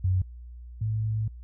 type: tone pair in turn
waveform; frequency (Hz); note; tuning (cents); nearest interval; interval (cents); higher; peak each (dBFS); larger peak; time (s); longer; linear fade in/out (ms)
sine; 92.5 / 109.05; F#2 / A2; 0 / -15; minor third; 285; second; -21 / -25; first; 0.04-0.22 / 0.81-1.28; second; 5
effects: noise-tail reverb RT60 0.1 s tail -26 dB re dry + added 60 Hz sine -40 dBFS peak until 1.43 s